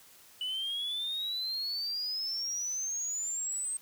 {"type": "exponential sweep", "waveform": "sine", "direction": "up", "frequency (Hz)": [2960, 8372], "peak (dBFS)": -30, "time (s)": [0.41, 3.77], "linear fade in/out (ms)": 2, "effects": ["tanh soft clip ceiling -30 dBFS", "white hiss -57 dBFS RMS until 3.81 s"]}